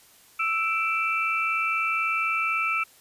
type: tone cluster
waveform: sine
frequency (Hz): 1321 / 2339 / 2663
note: E6 / D7 / E7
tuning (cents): +3 / -8 / +17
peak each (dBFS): -26 / -27 / -29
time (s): 0.39-2.84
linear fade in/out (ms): 10
effects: white hiss -55 dBFS RMS until 3 s + resampled to 32000 Hz